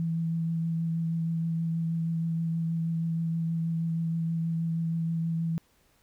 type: tone with vibrato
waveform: sine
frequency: 164.81 Hz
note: E3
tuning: in tune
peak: -26 dBFS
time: 0-5.58 s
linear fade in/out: 0 ms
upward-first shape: triangle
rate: 6.3 Hz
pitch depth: 16 cents each way
effects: pink hiss -66 dBFS RMS until 6.02 s

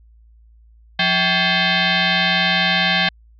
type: tone with frequency modulation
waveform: sine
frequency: 771 Hz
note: G5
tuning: 29 cents flat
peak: -14 dBFS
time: 0.99-3.09 s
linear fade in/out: 5 ms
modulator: 474 Hz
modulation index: 7
effects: added 56 Hz sine -46 dBFS peak until 3.39 s

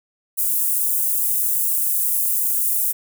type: high-pass noise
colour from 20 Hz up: white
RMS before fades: -20 dBFS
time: 0.37-2.93 s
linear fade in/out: 20 ms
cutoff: 9300 Hz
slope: 24 dB/octave
effects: none

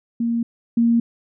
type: tone pair in turn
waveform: sine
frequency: 233.1 / 233.1 Hz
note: A#3 / A#3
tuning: 0 / 0 cents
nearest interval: unison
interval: 0 cents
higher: neither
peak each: -18 / -13 dBFS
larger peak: second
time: 0.2-0.43 / 0.77-1 s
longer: neither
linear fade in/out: 5 ms
effects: none

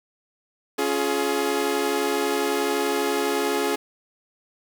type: chord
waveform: sawtooth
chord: Db major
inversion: none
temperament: equal with one note detuned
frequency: 277.2 / 349.2 / 421.1 Hz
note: Db4 / F4 / Ab4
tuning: 0 / 0 / +24 cents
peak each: -24 / -24 / -20 dBFS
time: 0.78-3.76 s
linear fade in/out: 10 ms
effects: 7-bit

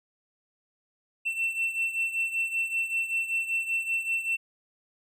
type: beating tone pair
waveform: triangle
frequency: 2690 / 2695.2 Hz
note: E7 / E7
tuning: +34 / +38 cents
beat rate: 5.2 Hz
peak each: -26 / -31 dBFS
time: 1.25-4.37 s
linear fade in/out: 20 ms
effects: none

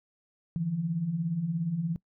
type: beating tone pair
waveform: sine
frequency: 151.9 / 168.9 Hz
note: D#3 / E3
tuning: -41 / +42 cents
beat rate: 17 Hz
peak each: -35 / -28 dBFS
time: 0.56-1.96 s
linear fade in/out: 0 ms
effects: noise-tail reverb RT60 0.1 s tail -22 dB re dry

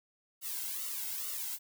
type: noise with flanger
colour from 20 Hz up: blue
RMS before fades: -38 dBFS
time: 0.41-1.59 s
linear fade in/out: 50 ms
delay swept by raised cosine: 1.2 to 1.72 ms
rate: 2.3 Hz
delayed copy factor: -0.9
effects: none

